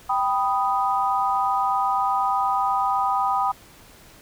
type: chord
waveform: sine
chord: G augmented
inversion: none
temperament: equal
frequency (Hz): 784 / 987.8 / 1244.5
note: G5 / B5 / D#6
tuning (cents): 0 / 0 / 0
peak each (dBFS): -23 / -24 / -24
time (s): 0.09-3.52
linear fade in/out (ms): 10
effects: pink hiss -49 dBFS RMS until 4.21 s